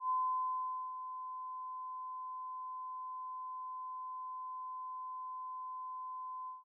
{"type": "tone with ADSR envelope", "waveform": "sine", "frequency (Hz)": 1023, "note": "C6", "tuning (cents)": -39, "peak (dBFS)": -30, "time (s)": [0, 6.64], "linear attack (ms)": 95, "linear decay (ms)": 830, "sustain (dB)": -11, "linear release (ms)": 160, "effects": []}